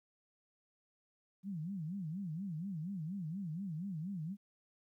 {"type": "tone with vibrato", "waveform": "sine", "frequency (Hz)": 175.6, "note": "F3", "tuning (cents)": 10, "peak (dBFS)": -38, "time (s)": [1.43, 4.37], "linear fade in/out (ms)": 50, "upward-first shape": "sine", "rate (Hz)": 4.2, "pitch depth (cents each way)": 250, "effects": ["13-bit"]}